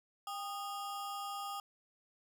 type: ring-modulated tone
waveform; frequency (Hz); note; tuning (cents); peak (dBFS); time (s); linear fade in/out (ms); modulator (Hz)
square; 1016; B5; +49; -37; 0.27-1.6; 2; 217
effects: none